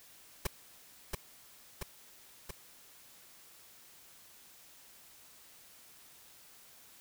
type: noise with echo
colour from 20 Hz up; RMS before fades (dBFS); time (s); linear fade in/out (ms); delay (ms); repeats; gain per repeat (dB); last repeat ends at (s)
pink; -32; 0.45-0.47; 5; 680; 3; -3; 2.51
effects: white hiss -58 dBFS RMS until 7 s